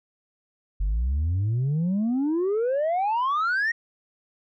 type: exponential sweep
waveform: sine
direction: up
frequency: 45.32 to 1900 Hz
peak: -19 dBFS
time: 0.8-3.72 s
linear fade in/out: 10 ms
effects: tanh soft clip ceiling -20 dBFS

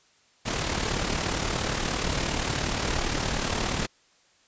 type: noise with amplitude modulation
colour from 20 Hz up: pink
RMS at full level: -25 dBFS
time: 0.45-3.87 s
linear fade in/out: 20 ms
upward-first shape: sine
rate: 37.1 Hz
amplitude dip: 55%
effects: white hiss -62 dBFS RMS until 4.47 s + resampled to 16000 Hz

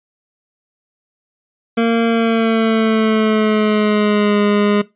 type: tone with pitch glide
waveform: 25% pulse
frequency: 230 to 206.1 Hz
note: A#3 to G#3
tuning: -23 to -13 cents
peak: -8 dBFS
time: 1.77-4.82 s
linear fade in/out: 10 ms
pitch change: -190 cents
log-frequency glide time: 2.06-4.39 s
effects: noise-tail reverb RT60 0.2 s tail -19 dB re dry + resampled to 8000 Hz

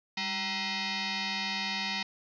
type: tone with frequency modulation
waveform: sine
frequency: 938 Hz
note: A#5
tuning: 11 cents sharp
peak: -30 dBFS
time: 0.17-2.03 s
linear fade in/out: 5 ms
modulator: 569 Hz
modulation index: 7.2
effects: none

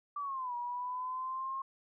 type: linear two-way sweep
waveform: sine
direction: down then up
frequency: 1174.7 to 958 to 1077 Hz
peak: -35 dBFS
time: 0.16-1.62 s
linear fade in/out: 5 ms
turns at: 0.55 s
effects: none

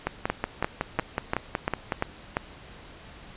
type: two click trains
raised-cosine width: 0.5 ms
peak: -10 / -9 dBFS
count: 11 / 7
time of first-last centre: 0.07-1.922 / 0.3-2.369 s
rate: 5.4 / 2.9 Hz
effects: pink hiss -47 dBFS RMS until 3.36 s + resampled to 8000 Hz

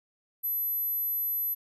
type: tone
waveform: sine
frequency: 12000 Hz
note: F#9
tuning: 23 cents sharp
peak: -27 dBFS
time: 0.43-1.55 s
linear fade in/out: 20 ms
effects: none

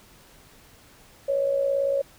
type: tone with amplitude modulation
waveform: sine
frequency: 554.4 Hz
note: C#5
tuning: in tune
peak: -18 dBFS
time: 1.28-2.02 s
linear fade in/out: 10 ms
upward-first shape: sine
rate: 57.9 Hz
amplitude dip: 60%
effects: pink hiss -53 dBFS RMS until 2.18 s

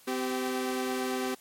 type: tone pair together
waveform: sawtooth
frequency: 256.1 / 388.6 Hz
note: C4 / G4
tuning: -37 / -15 cents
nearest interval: perfect fifth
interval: 722 cents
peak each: -28 dBFS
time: 0.07-1.35 s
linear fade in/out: 10 ms
effects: white hiss -57 dBFS RMS until 1.4 s + MP3 64 kbps

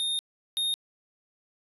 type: tone pair in turn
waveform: square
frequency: 3673 / 3696 Hz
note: A#7 / A#7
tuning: -26 / -16 cents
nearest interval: unison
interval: 10 cents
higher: second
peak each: -27 / -26 dBFS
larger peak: second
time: 0-0.19 / 0.57-0.74 s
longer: first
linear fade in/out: 0 ms
effects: resampled to 32000 Hz + 11-bit

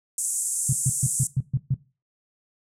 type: band-pass noise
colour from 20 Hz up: pink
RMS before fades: -27 dBFS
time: 0.18-1.27 s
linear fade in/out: 2 ms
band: 7300 to 10000 Hz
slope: 48 dB/octave
type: tone bursts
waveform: sine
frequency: 133.6 Hz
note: C3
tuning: 36 cents sharp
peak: -18 dBFS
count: 7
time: 0.69-1.743 s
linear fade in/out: 5 ms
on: 39 ms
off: 130 ms
effects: noise-tail reverb RT60 0.3 s tail -18 dB re dry

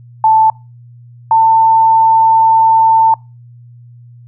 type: tone pair in turn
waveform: sine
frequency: 880 / 894.9 Hz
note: A5 / A5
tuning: 0 / +29 cents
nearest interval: unison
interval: 29 cents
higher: second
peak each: -5 dBFS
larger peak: neither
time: 0.24-0.5 / 1.31-3.14 s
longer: second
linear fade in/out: 2 ms
effects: noise-tail reverb RT60 0.3 s tail -26 dB re dry + added 120 Hz sine -35 dBFS peak until 4.27 s

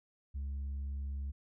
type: tone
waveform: sine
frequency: 69.3 Hz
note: C#2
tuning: in tune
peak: -33 dBFS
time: 0.34-1.32 s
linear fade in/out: 20 ms
effects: tanh soft clip ceiling -35 dBFS

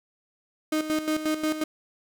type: tone with tremolo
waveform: 35% pulse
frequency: 310 Hz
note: D#4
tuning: 6 cents flat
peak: -21 dBFS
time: 0.72-1.64 s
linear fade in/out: 5 ms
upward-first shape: square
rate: 5.6 Hz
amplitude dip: 65%
effects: none

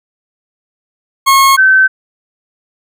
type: tone pair in turn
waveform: 40% pulse / sine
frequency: 1087 / 1537.3 Hz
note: C#6 / G6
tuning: -34 / -34 cents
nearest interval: tritone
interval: 600 cents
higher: second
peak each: -4 dBFS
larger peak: neither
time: 1.26-1.57 / 1.57-1.88 s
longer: neither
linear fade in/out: 20 ms
effects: none

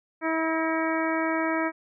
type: harmonic tone with a mistuned harmonic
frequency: 322.7 Hz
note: E4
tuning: 37 cents flat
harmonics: 1 / 2 / 3 / 4 / 5 / 6 / 7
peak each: -27 / -30 / -32 / -33 / -34 / -35 / -35 dBFS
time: 0.21-1.72 s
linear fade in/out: 50 ms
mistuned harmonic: 6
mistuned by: -36 cents
effects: none

